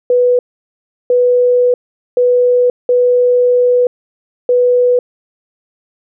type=tone bursts at uneven times; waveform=sine; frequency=493.1 Hz; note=B4; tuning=3 cents flat; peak=-7 dBFS; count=5; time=0.1-0.39 / 1.1-1.74 / 2.17-2.7 / 2.89-3.87 / 4.49-4.99 s; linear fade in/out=2 ms; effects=none